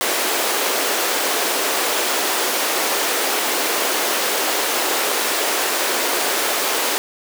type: high-pass noise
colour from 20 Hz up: pink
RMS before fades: -20 dBFS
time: 0.01-6.98 s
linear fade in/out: 0 ms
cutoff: 350 Hz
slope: 24 dB/octave
effects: none